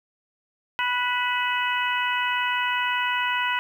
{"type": "harmonic tone with a mistuned harmonic", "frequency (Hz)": 492.7, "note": "B4", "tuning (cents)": -4, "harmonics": [2, 3, 4, 5, 6], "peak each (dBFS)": [-26, -28, -29, -30, -31], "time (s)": [0.79, 3.59], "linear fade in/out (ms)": 0, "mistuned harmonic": 5, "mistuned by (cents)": 59, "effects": ["9-bit"]}